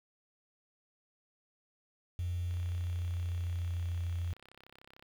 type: tone with pitch glide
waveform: sine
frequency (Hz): 87.9 to 86.69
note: F2 to F2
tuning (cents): +12 to -12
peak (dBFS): -32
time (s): 2.19-4.33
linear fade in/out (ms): 0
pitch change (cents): -24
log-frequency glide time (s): 2.54-4.09
type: click train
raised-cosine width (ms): 0.3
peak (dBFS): -38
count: 85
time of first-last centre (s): 2.51-5.025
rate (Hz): 33.4
effects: 9-bit